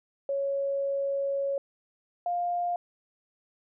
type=tone pair in turn; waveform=sine; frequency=554.4 / 702.8 Hz; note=C#5 / F5; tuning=0 / +11 cents; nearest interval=major third; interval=411 cents; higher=second; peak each=-26 dBFS; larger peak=neither; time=0.29-1.58 / 2.26-2.76 s; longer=first; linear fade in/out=2 ms; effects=none